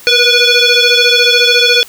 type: tone with frequency modulation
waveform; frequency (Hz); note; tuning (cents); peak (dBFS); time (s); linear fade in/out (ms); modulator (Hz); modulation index
sine; 480; B4; -49; -4; 0.07-1.83; 0; 974; 4.4
effects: tanh soft clip ceiling -3 dBFS + white hiss -36 dBFS RMS until 1.88 s